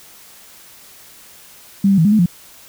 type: tone with pitch steps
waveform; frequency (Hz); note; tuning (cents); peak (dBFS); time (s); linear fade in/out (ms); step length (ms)
sine; 197.6 / 196 / 161.1 / 206.2 / 216.4 / 174.5; G3 / G3 / E3 / G#3 / A3 / F3; +14 / 0 / -39 / -12 / -29 / -1; -9; 1.84-2.26; 5; 70
effects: white hiss -43 dBFS RMS until 2.68 s